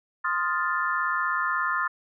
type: chord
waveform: sine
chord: F dominant seventh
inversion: second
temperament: equal with one note detuned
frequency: 1046.5 / 1244.5 / 1401 / 1760 Hz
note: C6 / Eb6 / F6 / A6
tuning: 0 / 0 / +5 / 0 cents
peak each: -29 dBFS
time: 0.24-1.88 s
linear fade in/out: 10 ms
effects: none